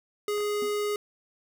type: tone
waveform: square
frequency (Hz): 415.3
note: G#4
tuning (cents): 0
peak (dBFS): -27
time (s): 0.28-0.96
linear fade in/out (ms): 2
type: clicks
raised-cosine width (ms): 0.5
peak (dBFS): -33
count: 2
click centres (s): 0.38 / 0.405
type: tone with exponential decay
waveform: triangle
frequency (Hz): 252.6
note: B3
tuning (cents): +39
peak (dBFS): -31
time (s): 0.62-0.76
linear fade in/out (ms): 2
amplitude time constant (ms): 30
effects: none